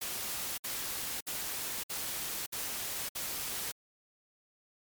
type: noise bursts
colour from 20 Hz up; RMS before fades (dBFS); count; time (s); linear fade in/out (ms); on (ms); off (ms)
white; -37; 6; 0.01-3.72; 10; 570; 58
effects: MP3 96 kbps